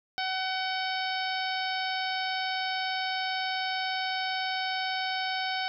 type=harmonic tone with a mistuned harmonic; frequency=753 Hz; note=F#5; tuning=30 cents sharp; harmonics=1 / 2 / 3 / 4 / 5 / 6 / 7; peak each=-32 / -35 / -37 / -38 / -39 / -40 / -40 dBFS; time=0.18-5.68 s; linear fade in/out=0 ms; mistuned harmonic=4; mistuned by=+21 cents; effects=none